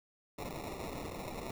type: noise with sample-and-hold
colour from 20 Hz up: white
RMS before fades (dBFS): -42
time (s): 0.38-1.51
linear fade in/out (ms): 5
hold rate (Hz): 1575
effects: none